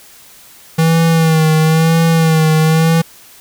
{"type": "tone with vibrato", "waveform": "square", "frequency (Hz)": 161, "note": "E3", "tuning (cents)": -41, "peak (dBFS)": -9, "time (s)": [0.78, 3.02], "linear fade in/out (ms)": 10, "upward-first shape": "sine", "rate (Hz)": 1, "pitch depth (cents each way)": 43, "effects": ["white hiss -41 dBFS RMS until 3.4 s"]}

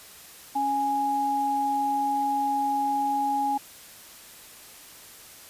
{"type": "tone pair together", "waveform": "sine", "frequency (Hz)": [277, 830], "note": ["C#4", "G#5"], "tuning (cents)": [-1, -1], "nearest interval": "octave + perfect fifth", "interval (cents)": 1900, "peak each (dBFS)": [-32, -23], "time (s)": [0.55, 3.58], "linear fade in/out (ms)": 10, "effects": ["white hiss -47 dBFS RMS until 5.49 s", "resampled to 32000 Hz"]}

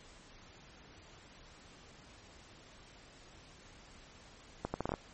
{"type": "accelerating click train", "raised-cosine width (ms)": 1, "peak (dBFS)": -20, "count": 7, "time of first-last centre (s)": [4.65, 4.939], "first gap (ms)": 90, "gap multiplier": 0.74, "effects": ["pink hiss -57 dBFS RMS until 5.13 s", "MP3 32 kbps"]}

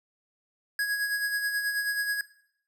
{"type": "tone with tremolo", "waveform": "square", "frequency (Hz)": 1661.2, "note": "G#6", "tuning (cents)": 0, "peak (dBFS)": -25, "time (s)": [0.79, 2.21], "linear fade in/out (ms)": 2, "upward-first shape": "sine", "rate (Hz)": 9.3, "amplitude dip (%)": 45, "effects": ["noise-tail reverb RT60 0.7 s tail -19 dB re dry"]}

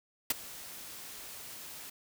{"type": "noise with ADSR envelope", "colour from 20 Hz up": "white", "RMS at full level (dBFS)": -26, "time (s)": [0.3, 1.9], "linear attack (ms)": 6, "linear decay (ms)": 19, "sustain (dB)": -20, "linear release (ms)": 6, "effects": []}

